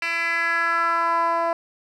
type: tone with band-pass filter sweep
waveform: 10% pulse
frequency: 335.5 Hz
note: E4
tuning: 31 cents sharp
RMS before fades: -22 dBFS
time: 0.02-1.53 s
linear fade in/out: 2 ms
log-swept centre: 2600 to 770 Hz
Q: 3.3
effects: none